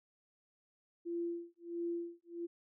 sine tone with tremolo, 341.9 Hz, F4, 37 cents flat, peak -34 dBFS, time 1.05-2.47 s, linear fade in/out 20 ms, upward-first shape sine, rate 1.5 Hz, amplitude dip 100%, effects none

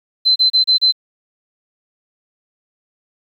sine tone bursts, 4069 Hz, C8, 49 cents flat, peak -9 dBFS, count 5, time 0.25-0.924 s, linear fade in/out 20 ms, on 110 ms, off 31 ms, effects 8-bit

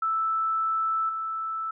sine tone with level steps, 1318 Hz, E6, 1 cent flat, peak -23 / -28 dBFS, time 0.02-1.71 s, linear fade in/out 5 ms, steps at 1.09 s, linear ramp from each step 2 ms, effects none

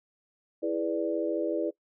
sine chord, E dominant seventh, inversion none, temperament equal, 329.6 / 415.3 / 493.9 / 587.3 Hz, E4 / G#4 / B4 / D5, 0 / 0 / 0 / 0 cents, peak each -30 / -34 / -33 / -32 dBFS, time 0.62-1.71 s, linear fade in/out 20 ms, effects noise-tail reverb RT60 0.1 s tail -21 dB re dry

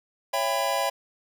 square chord, C# half-diminished seventh, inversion none, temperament just, 554.4 / 665.2 / 798.3 / 997.9 Hz, C#5 / E5 / G5 / B5, 0 / +16 / +31 / +18 cents, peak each -30 dBFS, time 0.33-0.9 s, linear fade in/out 10 ms, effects none

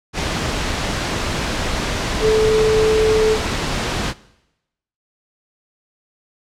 sine tone in noise, 435.7 Hz, A4, 17 cents flat, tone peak -12 dBFS, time 2.2-3.38 s, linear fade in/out 50 ms, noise pink, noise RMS -21 dBFS, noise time 0.13-4.14 s, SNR +6 dB, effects noise-tail reverb RT60 0.9 s tail -20 dB re dry + low-pass 6000 Hz 12 dB/octave

